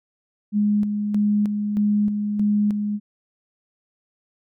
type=tone with tremolo; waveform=sine; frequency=207.7 Hz; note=G#3; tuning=in tune; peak=-16 dBFS; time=0.52-3 s; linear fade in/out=50 ms; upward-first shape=square; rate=1.6 Hz; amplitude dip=45%; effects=none